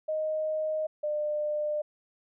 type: tone pair in turn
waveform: sine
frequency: 622.3 / 599.9 Hz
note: D#5 / D5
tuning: 0 / +37 cents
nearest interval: minor second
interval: 63 cents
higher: first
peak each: -27 / -27 dBFS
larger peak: neither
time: 0.08-0.87 / 1.03-1.82 s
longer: neither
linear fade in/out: 10 ms
effects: none